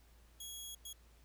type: tone bursts at uneven times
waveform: 15% pulse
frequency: 3322 Hz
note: G#7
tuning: in tune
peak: -38 dBFS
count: 2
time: 0.4-0.75 / 0.85-0.93 s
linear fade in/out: 5 ms
effects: added 57 Hz sine -61 dBFS peak until 1.24 s + pink hiss -69 dBFS RMS until 1.24 s